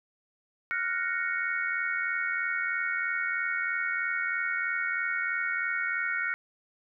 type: chord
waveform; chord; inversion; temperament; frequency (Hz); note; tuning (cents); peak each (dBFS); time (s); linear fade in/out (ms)
sine; Gb major seventh; third; equal; 1396.9 / 1480 / 1864.7 / 2217; F6 / Gb6 / Bb6 / Db7; 0 / 0 / 0 / 0; -33; 0.71-6.34; 0
effects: none